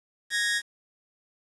sawtooth tone pair together, 1661.2 / 1859.6 Hz, G#6 / A#6, 0 / -5 cents, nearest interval major second, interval 195 cents, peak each -24 / -23 dBFS, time 0.3-0.62 s, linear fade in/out 50 ms, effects resampled to 24000 Hz + 8-bit

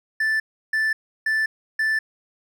triangle tone bursts, 1760 Hz, A6, in tune, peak -17 dBFS, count 4, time 0.2-1.99 s, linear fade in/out 5 ms, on 200 ms, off 330 ms, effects none

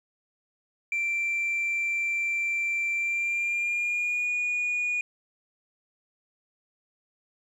sine tone with pitch glide, 2352 to 2450 Hz, D7 to D#7, +2 to -27 cents, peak -23 dBFS, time 0.92-5.01 s, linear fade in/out 2 ms, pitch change +71 cents, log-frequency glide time 2.95-4.27 s, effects tanh soft clip ceiling -23 dBFS + 10-bit

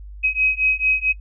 sine beating tone pair, 2534 / 2538.5 Hz, D#7 / D#7, +31 / +34 cents, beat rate 4.5 Hz, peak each -19 dBFS, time 0.23-1.13 s, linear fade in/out 20 ms, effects noise-tail reverb RT60 0.1 s tail -21 dB re dry + added 50 Hz sine -34 dBFS peak until 1.2 s

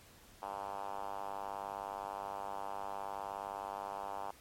5% pulse tone with band-pass filter, 99.4 Hz, G2, 25 cents sharp, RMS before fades -42 dBFS, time 0.42-4.31 s, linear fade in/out 5 ms, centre 850 Hz, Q 2.9, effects pink hiss -60 dBFS RMS until 4.4 s + MP3 64 kbps

